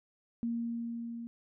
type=tone with level ramp; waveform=sine; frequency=233.3 Hz; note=A#3; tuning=2 cents sharp; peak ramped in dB=-30 to -39 dBFS; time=0.43-1.27 s; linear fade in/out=0 ms; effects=none